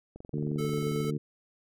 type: click train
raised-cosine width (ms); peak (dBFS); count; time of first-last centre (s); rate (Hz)
2; -31; 22; 0.16-1.093; 22.5
type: harmonic tone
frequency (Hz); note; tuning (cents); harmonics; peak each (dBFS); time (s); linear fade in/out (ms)
74.3; D2; +21; 2 / 3 / 4 / 5 / 6; -31 / -35 / -37 / -39 / -41; 0.33-1.18; 10
type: tone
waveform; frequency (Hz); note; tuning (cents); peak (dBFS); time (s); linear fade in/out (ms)
square; 437; A4; -12; -34; 0.58-1.11; 10
effects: none